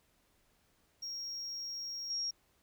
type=tone with level steps; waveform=triangle; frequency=5588 Hz; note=F8; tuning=in tune; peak=-37 / -30 dBFS; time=1.02-2.31 s; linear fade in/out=10 ms; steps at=2.1 s; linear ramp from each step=5 ms; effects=tanh soft clip ceiling -32 dBFS + pink hiss -72 dBFS RMS until 2.62 s